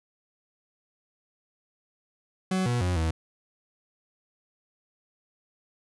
40% pulse tone with pitch steps, 187.1 / 121.5 / 89.8 / 80.9 Hz, F#3 / B2 / F2 / E2, +20 / -28 / +49 / -32 cents, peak -23 dBFS, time 2.51-3.11 s, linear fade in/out 5 ms, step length 150 ms, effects resampled to 24000 Hz

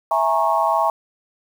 sine chord, A# half-diminished seventh, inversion second, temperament equal with one note detuned, 659.3 / 830.6 / 932.3 / 1096 Hz, E5 / G#5 / A#5 / C#6, 0 / 0 / 0 / -20 cents, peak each -21 dBFS, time 0.11-0.9 s, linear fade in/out 2 ms, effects 7-bit

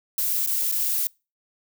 violet noise with dropouts, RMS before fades -24 dBFS, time 0.18-1.07 s, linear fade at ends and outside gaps 1 ms, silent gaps 0.463-0.473 / 0.715-0.723 s, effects noise-tail reverb RT60 0.3 s tail -26 dB re dry

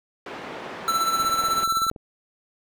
pink band-pass noise, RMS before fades -36 dBFS, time 0.26-1.64 s, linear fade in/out 2 ms, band 260 to 2200 Hz, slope 12 dB/octave
square tone with tremolo, 1334 Hz, E6, 20 cents sharp, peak -19 dBFS, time 0.88-1.9 s, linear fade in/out 0 ms, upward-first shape sine, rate 16 Hz, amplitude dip 55%
click train, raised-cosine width 2 ms, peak -26 dBFS, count 17, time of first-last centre 1.2-1.962 s, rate 21 Hz
effects none

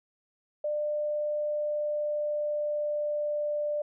sine tone with pitch glide, 597 to 592.9 Hz, D5 to D5, +28 to +16 cents, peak -27 dBFS, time 0.64-3.82 s, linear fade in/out 5 ms, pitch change -12 cents, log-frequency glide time 1.32-3.6 s, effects none

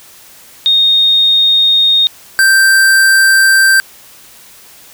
sine / square tone pair in turn, 3700 / 1566.9 Hz, A#7 / G6, -14 / -1 cents, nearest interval octave + minor third, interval 1487 cents, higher first, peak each -6 dBFS, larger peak neither, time 0.66-2.07 / 2.39-3.8 s, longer neither, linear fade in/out 0 ms, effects white hiss -39 dBFS RMS until 4.93 s

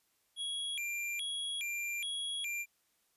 square tone with vibrato, 2812 Hz, F7, 11 cents sharp, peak -36 dBFS, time 0.36-2.66 s, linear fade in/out 50 ms, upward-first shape square, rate 1.2 Hz, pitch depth 290 cents each way, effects white hiss -75 dBFS RMS until 3.16 s + resampled to 32000 Hz

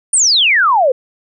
sine exponential sweep, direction down, 9397 to 485.9 Hz, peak -8 dBFS, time 0.13-0.92 s, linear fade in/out 5 ms, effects none

